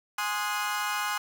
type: chord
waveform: 30% pulse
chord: Ab dominant seventh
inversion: none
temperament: equal with one note detuned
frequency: 830.6 / 1046.5 / 1244.5 / 1458.8 Hz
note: Ab5 / C6 / Eb6 / Gb6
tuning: 0 / 0 / 0 / -25 cents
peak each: -31 dBFS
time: 0.18-1.18 s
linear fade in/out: 5 ms
effects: none